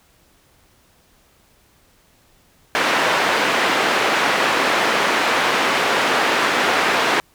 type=band-pass noise; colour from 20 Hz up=white; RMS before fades=-18 dBFS; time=2.75-7.2 s; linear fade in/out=0 ms; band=280 to 2000 Hz; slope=12 dB/octave; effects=pink hiss -56 dBFS RMS until 7.34 s